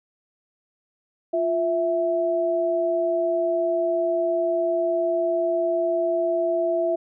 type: tone pair together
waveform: sine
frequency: 348.9 / 659.3 Hz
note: F4 / E5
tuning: -2 / 0 cents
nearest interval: major seventh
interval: 1102 cents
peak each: -25 / -21 dBFS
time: 1.33-6.96 s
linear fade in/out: 10 ms
effects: none